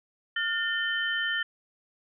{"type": "tone cluster", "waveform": "sine", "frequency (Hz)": [1414, 1800, 3068], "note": ["F6", "A6", "G7"], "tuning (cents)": [21, 39, -38], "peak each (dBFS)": [-33, -28, -32], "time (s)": [0.36, 1.43], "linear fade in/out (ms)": 5, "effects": []}